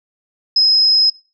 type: tone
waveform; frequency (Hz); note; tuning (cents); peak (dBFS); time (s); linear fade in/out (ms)
sine; 5110; D#8; +45; -9; 0.56-1.1; 5
effects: noise-tail reverb RT60 0.3 s tail -20 dB re dry